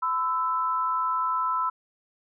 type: tone pair together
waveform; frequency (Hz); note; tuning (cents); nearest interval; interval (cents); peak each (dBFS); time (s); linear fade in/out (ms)
sine; 1011 / 1318.5; B5 / E6; +40 / 0; perfect fourth; 460; -26 / -26; 0.02-1.7; 10
effects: none